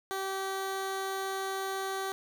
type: tone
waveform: 15% pulse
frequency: 386 Hz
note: G4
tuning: 27 cents flat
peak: -26 dBFS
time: 0.11-2.12 s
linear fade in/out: 0 ms
effects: none